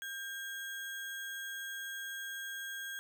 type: tone with sample-and-hold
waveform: sine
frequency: 1596 Hz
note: G6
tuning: 31 cents sharp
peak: -39 dBFS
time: 0.02-2.99 s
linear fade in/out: 0 ms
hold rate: 4900 Hz
effects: none